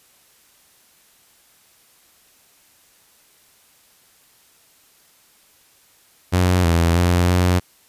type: tone with pitch steps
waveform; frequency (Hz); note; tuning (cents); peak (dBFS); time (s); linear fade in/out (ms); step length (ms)
sawtooth; 90.6 / 84.2 / 88 / 90; F#2 / E2 / F2 / F#2; -36 / +37 / +14 / -47; -10; 6.32-7.6; 20; 320
effects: white hiss -55 dBFS RMS until 7.88 s + resampled to 32000 Hz